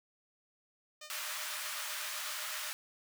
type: tone with tremolo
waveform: 5% pulse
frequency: 608 Hz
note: D#5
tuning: 40 cents flat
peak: -34 dBFS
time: 1.01-2.71 s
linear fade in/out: 5 ms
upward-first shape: sine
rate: 8 Hz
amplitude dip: 75%
type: high-pass noise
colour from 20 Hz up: pink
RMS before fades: -40 dBFS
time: 1.1-2.73 s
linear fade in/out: 0 ms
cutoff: 1100 Hz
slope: 24 dB/octave
effects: none